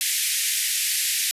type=band-pass noise; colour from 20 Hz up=white; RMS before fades=-24 dBFS; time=0.01-1.31 s; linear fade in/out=0 ms; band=1800 to 13000 Hz; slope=48 dB/octave; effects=resampled to 32000 Hz